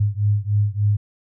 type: beating tone pair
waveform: sine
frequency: 102 / 105.4 Hz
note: G#2 / G#2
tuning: -31 / +26 cents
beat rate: 3.4 Hz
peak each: -19 / -20 dBFS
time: 0-0.97 s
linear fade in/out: 10 ms
effects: none